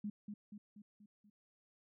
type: tone with echo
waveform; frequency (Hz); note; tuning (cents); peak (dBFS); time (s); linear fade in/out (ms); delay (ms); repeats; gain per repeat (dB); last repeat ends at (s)
sine; 207.7; G#3; 0; -38; 0.04-0.1; 5; 240; 5; -5; 1.3
effects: none